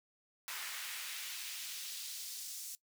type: noise with high-pass filter sweep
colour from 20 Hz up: pink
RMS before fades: -44 dBFS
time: 0.48-2.75 s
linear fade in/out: 0 ms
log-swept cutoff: 1500 to 6300 Hz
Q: 1.1
effects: noise-tail reverb RT60 0.1 s tail -19 dB re dry